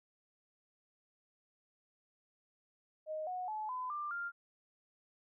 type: tone with pitch steps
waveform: sine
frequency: 622.3 / 731.5 / 860 / 1010.9 / 1188.4 / 1397 Hz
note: D#5 / F#5 / A5 / B5 / D6 / F6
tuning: 0 / -20 / -40 / +40 / +20 / 0 cents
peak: -37 dBFS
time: 3.06-4.32 s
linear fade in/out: 50 ms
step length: 210 ms
effects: none